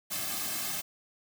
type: noise with comb filter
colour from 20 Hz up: white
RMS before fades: -34 dBFS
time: 0.1-0.82 s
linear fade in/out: 20 ms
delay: 2.1 ms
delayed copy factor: -0.95
effects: none